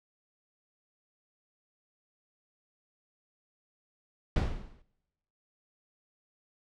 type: noise with exponential decay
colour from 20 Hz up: brown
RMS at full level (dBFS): -22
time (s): 4.36-4.82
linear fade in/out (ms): 2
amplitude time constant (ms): 100
effects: noise-tail reverb RT60 1.0 s tail -24 dB re dry + low-pass 5000 Hz 12 dB/octave